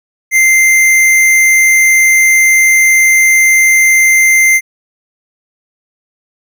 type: tone with hard clipping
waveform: sine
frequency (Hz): 2087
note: C7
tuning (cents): -5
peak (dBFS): -6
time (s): 0.31-4.61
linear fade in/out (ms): 50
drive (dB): 18
effects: none